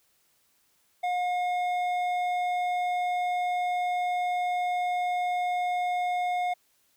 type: tone with hard clipping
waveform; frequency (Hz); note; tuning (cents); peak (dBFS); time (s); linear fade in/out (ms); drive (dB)
sine; 718; F5; +48; -27; 1.03-6.54; 10; 8
effects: white hiss -68 dBFS RMS until 6.96 s